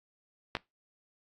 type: clicks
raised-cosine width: 0.3 ms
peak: -14 / -21 dBFS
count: 2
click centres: 0.552 / 0.568 s
effects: noise-tail reverb RT60 0.2 s tail -22 dB re dry + AAC 32 kbps